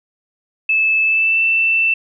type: tone with pitch glide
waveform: sine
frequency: 2617 to 2667 Hz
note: E7 to E7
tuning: -13 to +20 cents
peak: -12 dBFS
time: 0.69-1.94 s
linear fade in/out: 5 ms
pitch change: +33 cents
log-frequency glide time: 1.03-1.41 s
effects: none